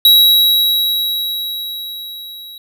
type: tone with level ramp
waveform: square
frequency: 3869 Hz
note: B7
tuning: 36 cents flat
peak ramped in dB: -5 to -32 dBFS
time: 0.05-2.58 s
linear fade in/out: 2 ms
effects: none